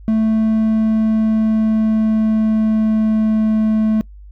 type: tone with pitch glide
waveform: triangle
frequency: 220 to 217.7 Hz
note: A3 to A3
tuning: 0 to -18 cents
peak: -10 dBFS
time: 0.08-4.01 s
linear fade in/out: 0 ms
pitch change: -18 cents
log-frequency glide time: 0.52-3.57 s
effects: noise-tail reverb RT60 0.1 s tail -23 dB re dry + added 50 Hz sine -35 dBFS peak until 4.31 s